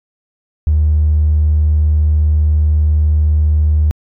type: tone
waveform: triangle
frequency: 76.2 Hz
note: D#2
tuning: 36 cents flat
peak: -5 dBFS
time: 0.67-3.91 s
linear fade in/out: 0 ms
effects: tanh soft clip ceiling -6 dBFS